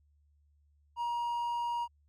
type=tone with hard clipping; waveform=triangle; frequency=949 Hz; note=A#5; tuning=31 cents sharp; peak=-32 dBFS; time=0.96-1.88 s; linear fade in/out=50 ms; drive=6 dB; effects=added 73 Hz sine -65 dBFS peak until 2.08 s